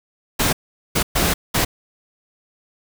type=noise bursts at uneven times; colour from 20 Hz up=pink; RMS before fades=-18 dBFS; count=4; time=0.39-0.53 / 0.95-1.03 / 1.15-1.34 / 1.54-1.65 s; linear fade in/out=10 ms; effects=none